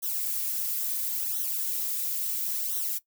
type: noise with flanger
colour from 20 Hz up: violet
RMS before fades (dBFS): -30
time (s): 0.02-2.99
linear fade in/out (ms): 20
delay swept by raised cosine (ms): 0.41 to 5.01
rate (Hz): 0.73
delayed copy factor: -0.9
effects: noise-tail reverb RT60 0.1 s tail -17 dB re dry